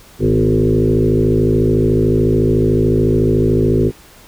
sine tone with frequency modulation, 250.5 Hz, B3, 25 cents sharp, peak -10 dBFS, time 0.19-3.92 s, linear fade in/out 50 ms, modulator 53.8 Hz, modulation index 3.5, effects pink hiss -43 dBFS RMS until 4.27 s

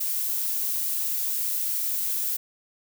violet noise, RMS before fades -27 dBFS, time 0-2.37 s, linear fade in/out 10 ms, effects none

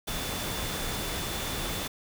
sine tone in noise, 3500 Hz, A7, 10 cents flat, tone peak -41 dBFS, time 0.07-1.88 s, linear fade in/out 10 ms, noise pink, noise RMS -33 dBFS, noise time 0.07-1.88 s, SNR -11 dB, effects none

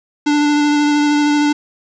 square tone with vibrato, 294.4 Hz, D4, 4 cents sharp, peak -12 dBFS, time 0.26-1.53 s, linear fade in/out 10 ms, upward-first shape sine, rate 13 Hz, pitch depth 13 cents each way, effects resampled to 16000 Hz + 7-bit

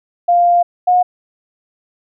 sine tone pair in turn, 698.5 / 722.3 Hz, F5 / F#5, 0 / -42 cents, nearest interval minor second, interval 58 cents, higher second, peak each -8 dBFS, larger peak neither, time 0.28-0.63 / 0.87-1.03 s, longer first, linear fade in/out 10 ms, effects none

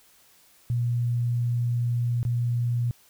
sine tone with dropouts, 119.9 Hz, A#2, 49 cents sharp, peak -22 dBFS, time 0.7-2.91 s, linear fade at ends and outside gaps 0 ms, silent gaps 2.23-2.251 s, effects white hiss -58 dBFS RMS until 3.09 s

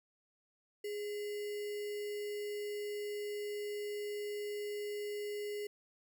sine tone with sample-and-hold, 414.8 Hz, G#4, 2 cents flat, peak -37 dBFS, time 0.84-5.67 s, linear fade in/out 5 ms, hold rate 2450 Hz, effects none

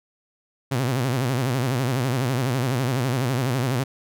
sawtooth tone with vibrato, 127.5 Hz, C3, 44 cents flat, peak -17 dBFS, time 0.71-3.84 s, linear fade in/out 10 ms, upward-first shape sine, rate 12 Hz, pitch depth 140 cents each way, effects none

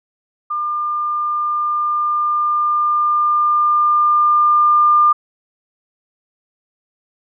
sine tone with level ramp, 1200 Hz, D6, 37 cents sharp, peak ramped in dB -18 to -8 dBFS, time 0.5-5.13 s, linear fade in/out 10 ms, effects none

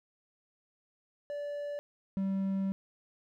triangle tone pair in turn, 580 / 193.55 Hz, D5 / G3, -22 / -22 cents, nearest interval octave + perfect fifth, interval 1900 cents, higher first, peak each -33 / -27 dBFS, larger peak second, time 1.3-1.79 / 2.17-2.72 s, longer second, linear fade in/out 0 ms, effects none

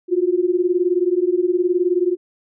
sine beating tone pair, 348.1 / 367.1 Hz, F4 / F#4, -6 / -14 cents, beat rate 19 Hz, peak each -18 dBFS, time 0.08-2.17 s, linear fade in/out 50 ms, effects none

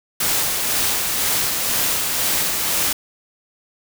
white noise with tremolo, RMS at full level -19 dBFS, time 0.2-2.93 s, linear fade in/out 5 ms, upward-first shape sine, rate 2 Hz, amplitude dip 30%, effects none

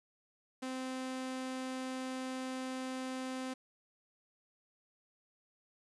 sawtooth tone, 259.2 Hz, C4, 16 cents flat, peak -34 dBFS, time 0.62-3.54 s, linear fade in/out 10 ms, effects resampled to 24000 Hz + 10-bit

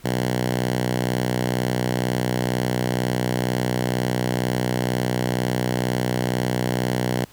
5% pulse tone with high-pass filter, 62.1 Hz, B1, 10 cents sharp, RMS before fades -23 dBFS, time 0.04-7.25 s, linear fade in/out 10 ms, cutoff 130 Hz, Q 2.1, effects pink hiss -50 dBFS RMS until 7.32 s

